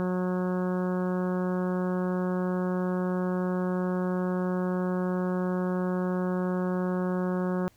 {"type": "harmonic tone", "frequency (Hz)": 182.3, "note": "F#3", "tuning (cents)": -25, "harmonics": [1, 2, 3, 4, 5, 6, 7, 8, 9], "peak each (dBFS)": [-27, -32, -35, -43, -42, -42, -45, -46, -48], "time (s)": [0, 7.68], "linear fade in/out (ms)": 0, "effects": ["added 105 Hz sine -63 dBFS peak until 7.76 s", "pink hiss -63 dBFS RMS until 7.76 s"]}